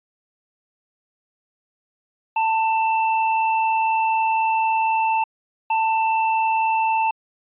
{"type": "tone bursts at uneven times", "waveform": "square", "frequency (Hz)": 889, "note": "A5", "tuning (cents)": 18, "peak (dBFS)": -18, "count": 2, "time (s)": [[2.36, 5.24], [5.7, 7.11]], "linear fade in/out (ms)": 5, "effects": ["resampled to 8000 Hz"]}